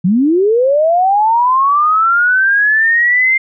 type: linear sweep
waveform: sine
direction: up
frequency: 166.7 to 2108 Hz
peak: -8 dBFS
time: 0.04-3.38 s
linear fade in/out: 10 ms
effects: none